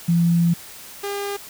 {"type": "tone pair in turn", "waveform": ["sine", "sawtooth"], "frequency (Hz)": [170, 402.9], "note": ["F3", "G4"], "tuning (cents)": [-46, 48], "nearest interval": "octave + minor third", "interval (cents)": 1494, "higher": "second", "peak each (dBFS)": [-14, -21], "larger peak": "first", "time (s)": [[0.08, 0.54], [1.03, 1.37]], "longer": "first", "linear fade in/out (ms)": 10, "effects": ["white hiss -40 dBFS RMS until 1.49 s"]}